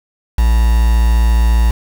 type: tone with quantisation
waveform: triangle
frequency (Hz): 57.3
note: A#1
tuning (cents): -29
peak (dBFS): -6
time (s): 0.38-1.71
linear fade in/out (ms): 5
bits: 4
effects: none